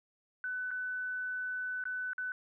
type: tone with dropouts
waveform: sine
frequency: 1500 Hz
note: F#6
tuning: 23 cents sharp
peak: -34 dBFS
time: 0.44-2.32 s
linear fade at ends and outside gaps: 1 ms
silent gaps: 0.707-0.713 / 1.839-1.854 / 2.133-2.181 s
effects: none